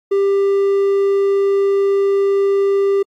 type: tone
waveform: triangle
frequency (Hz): 395.9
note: G4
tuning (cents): +17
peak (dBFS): -10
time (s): 0.11-3.03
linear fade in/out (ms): 10
effects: AAC 64 kbps